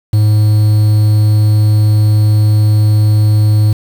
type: tone with quantisation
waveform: triangle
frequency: 106.3 Hz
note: G#2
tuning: 41 cents sharp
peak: -4 dBFS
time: 0.13-3.73 s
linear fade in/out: 5 ms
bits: 5
effects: none